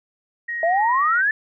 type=tone; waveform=sine; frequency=1882 Hz; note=A#6; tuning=16 cents sharp; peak=-24 dBFS; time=0.48-1.22 s; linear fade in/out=10 ms
type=exponential sweep; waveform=sine; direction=up; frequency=642 to 1778 Hz; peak=-16 dBFS; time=0.63-1.31 s; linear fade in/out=2 ms
effects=none